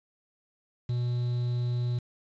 triangle tone with quantisation, 121.9 Hz, B2, 22 cents flat, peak -24 dBFS, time 0.89-1.99 s, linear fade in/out 5 ms, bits 8, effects resampled to 16000 Hz

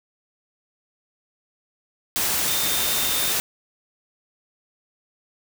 sine tone in noise, 3627 Hz, A#7, 48 cents flat, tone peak -29 dBFS, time 2.48-3.32 s, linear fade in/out 0 ms, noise white, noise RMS -23 dBFS, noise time 2.16-3.4 s, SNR -9 dB, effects none

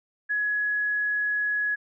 sine tone, 1682 Hz, G#6, 22 cents sharp, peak -23 dBFS, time 0.29-1.76 s, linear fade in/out 20 ms, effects none

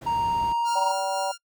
brown noise, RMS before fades -33 dBFS, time 0.01-0.53 s, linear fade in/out 10 ms
triangle tone with pitch glide, 932.3 to 939.9 Hz, A#5 to A#5, 0 to +14 cents, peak -20 dBFS, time 0.06-0.92 s, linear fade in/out 10 ms, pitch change +14 cents, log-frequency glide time 0.37-0.76 s
10% pulse tone with tremolo, 1400 Hz, F6, 4 cents sharp, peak -24 dBFS, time 0.64-1.38 s, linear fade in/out 50 ms, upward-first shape sine, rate 4 Hz, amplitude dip 30%
harmonic tone, 192.4 Hz, G3, 32 cents flat, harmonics 3 / 4 / 5, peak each -29 / -28 / -29 dBFS, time 0.75-1.32 s, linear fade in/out 10 ms
effects noise-tail reverb RT60 0.1 s tail -24 dB re dry + high-pass 80 Hz 12 dB/octave

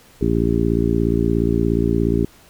harmonic tone, 57 Hz, A#1, 38 cents flat, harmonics 1 / 2 / 3 / 4 / 5 / 6 / 7, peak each -23 / -23 / -23 / -23 / -23 / -23 / -23 dBFS, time 0.21-2.25 s, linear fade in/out 5 ms, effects pink hiss -49 dBFS RMS until 2.49 s

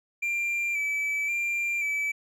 triangle tone with vibrato, 2341 Hz, D7, 6 cents flat, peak -24 dBFS, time 0.22-2.12 s, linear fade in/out 10 ms, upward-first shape square, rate 0.94 Hz, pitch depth 28 cents each way, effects none

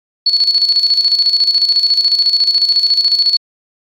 sine tone with tremolo, 4407 Hz, C#8, 11 cents flat, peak -7 dBFS, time 0.26-3.37 s, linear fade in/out 5 ms, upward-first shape square, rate 14 Hz, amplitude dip 60%, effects AAC 64 kbps

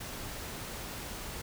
pink noise, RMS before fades -41 dBFS, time 0-1.42 s, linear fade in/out 10 ms, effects none

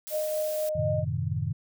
blue noise, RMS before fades -39 dBFS, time 0.07-0.69 s, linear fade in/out 0 ms
sine tone with tremolo, 616 Hz, D#5, 17 cents flat, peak -25 dBFS, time 0.1-1.05 s, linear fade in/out 50 ms, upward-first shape triangle, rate 4.1 Hz, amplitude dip 30%
sine chord, F# diminished seventh, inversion none, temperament equal, 92.5 / 110 / 130.81 / 155.56 Hz, F#2 / A2 / C3 / Eb3, 0 / 0 / 0 / 0 cents, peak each -32 dBFS, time 0.75-1.53 s, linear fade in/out 10 ms
effects none

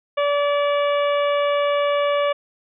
harmonic tone, 576 Hz, D5, 34 cents flat, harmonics 1 / 2 / 3 / 4 / 5 / 6, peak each -18 / -24 / -33 / -31 / -33 / -37 dBFS, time 0.17-2.33 s, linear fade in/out 10 ms, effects none

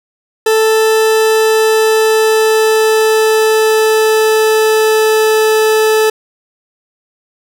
40% pulse tone with pitch glide, 440 to 435.7 Hz, A4 to A4, 0 to -17 cents, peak -7 dBFS, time 0.46-6.1 s, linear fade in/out 5 ms, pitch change -17 cents, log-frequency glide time 0.99-5.43 s, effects none

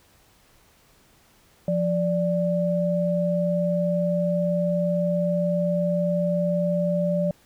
sine tone pair together, 174.61 / 587.3 Hz, F3 / D5, 0 / 0 cents, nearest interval octave + major sixth, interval 2100 cents, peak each -23 dBFS, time 1.68-7.31 s, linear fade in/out 2 ms, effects pink hiss -58 dBFS RMS until 7.45 s

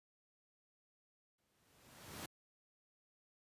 pink noise with exponential growth, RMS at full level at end -45 dBFS, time 1.38-2.26 s, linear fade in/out 5 ms, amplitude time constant 190 ms, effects high-pass 80 Hz 12 dB/octave + resampled to 32000 Hz

